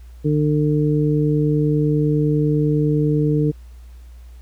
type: harmonic tone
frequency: 150 Hz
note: D3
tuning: 37 cents sharp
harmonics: 1 / 2 / 3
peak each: -17 / -20 / -22 dBFS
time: 0.24-3.52 s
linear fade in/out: 20 ms
effects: added 60 Hz sine -37 dBFS peak until 4.41 s + pink hiss -57 dBFS RMS until 4.41 s